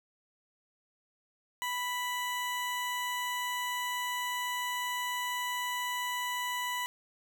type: tone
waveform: 20% pulse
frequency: 987.8 Hz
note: B5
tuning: in tune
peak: -27 dBFS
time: 1.62-6.86 s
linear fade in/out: 0 ms
effects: none